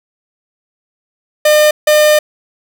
45% pulse tone bursts at uneven times, 605 Hz, D#5, 49 cents flat, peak -6 dBFS, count 2, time 1.45-1.71 / 1.87-2.19 s, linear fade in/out 5 ms, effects none

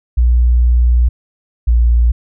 sine tone pair in turn, 60.1 / 58.69 Hz, B1 / A#1, -46 / +12 cents, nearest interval unison, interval 42 cents, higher first, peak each -7 dBFS, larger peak neither, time 0.17-1.09 / 1.67-2.12 s, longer first, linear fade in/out 10 ms, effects none

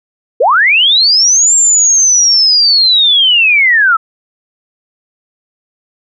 sine linear two-way sweep, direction up then down, 412 to 7459 to 1279 Hz, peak -5 dBFS, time 0.4-3.97 s, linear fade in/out 10 ms, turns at 1.55 s, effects none

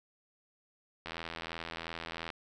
click train, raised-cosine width 0.3 ms, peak -23 dBFS, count 104, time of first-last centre 1.06-2.302 s, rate 82.9 Hz, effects none

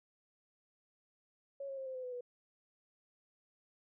sine tone with pitch steps, 554 / 542.9 / 532 / 521.4 / 511 / 500.7 / 490.7 Hz, C#5 / C#5 / C5 / C5 / C5 / B4 / B4, -1 / -36 / +29 / -6 / -41 / +24 / -11 cents, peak -40 dBFS, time 1.6-2.209 s, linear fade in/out 5 ms, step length 87 ms, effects none

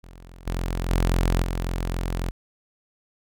sawtooth tone with level steps, 43.65 Hz, F1, in tune, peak -39 / -21 / -15 / -21 dBFS, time 0.03-2.31 s, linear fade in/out 10 ms, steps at 0.46 / 0.89 / 1.42 s, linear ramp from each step 10 ms, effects none

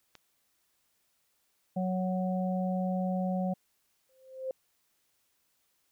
click, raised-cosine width 0.2 ms, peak -32 dBFS, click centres 0.153 s
harmonic tone, 185 Hz, F#3, in tune, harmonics 1 / 3 / 4, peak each -29 / -36 / -37 dBFS, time 1.76-3.54 s, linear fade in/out 10 ms
sine tone with exponential growth, 523.3 Hz, C5, in tune, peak -29 dBFS, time 4.09-4.51 s, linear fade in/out 2 ms, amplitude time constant 91 ms
effects white hiss -74 dBFS RMS until 5.91 s

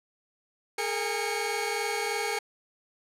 sawtooth tone cluster, 415.9 / 459.2 / 809 / 2214 Hz, G#4 / A#4 / G#5 / C#7, +2 / -26 / -46 / -3 cents, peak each -30 dBFS, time 0.78-2.39 s, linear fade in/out 5 ms, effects low-pass 12000 Hz 12 dB/octave

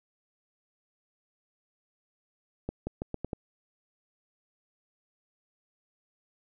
accelerating click train, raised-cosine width 2 ms, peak -19 dBFS, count 6, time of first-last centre 2.69-3.332 s, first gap 180 ms, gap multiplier 0.83, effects none

